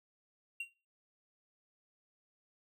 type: tone with exponential decay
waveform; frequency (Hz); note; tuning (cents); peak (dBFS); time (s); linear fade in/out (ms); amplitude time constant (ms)
triangle; 2755; F7; -24; -32; 0.6-0.73; 5; 27
effects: noise-tail reverb RT60 0.3 s tail -18 dB re dry